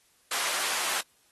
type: high-pass noise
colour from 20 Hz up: pink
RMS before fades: -30 dBFS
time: 0.31-1.01 s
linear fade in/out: 5 ms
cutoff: 890 Hz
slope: 12 dB/octave
effects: white hiss -65 dBFS RMS until 1.31 s + AAC 32 kbps